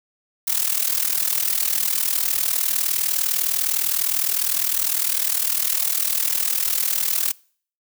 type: noise with amplitude modulation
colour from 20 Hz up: blue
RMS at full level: -18 dBFS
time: 0.47-7.32 s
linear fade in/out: 10 ms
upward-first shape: sine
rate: 39.8 Hz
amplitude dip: 80%
effects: noise-tail reverb RT60 0.5 s tail -24 dB re dry